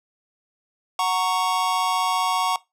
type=chord; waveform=square; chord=F# major; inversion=none; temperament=just; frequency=740 / 925 / 1110 Hz; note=F#5 / A#5 / C#6; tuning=0 / -14 / +2 cents; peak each=-26 / -26 / -24 dBFS; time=0.99-2.56 s; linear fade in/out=2 ms; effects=noise-tail reverb RT60 0.2 s tail -20 dB re dry + low-pass 11000 Hz 12 dB/octave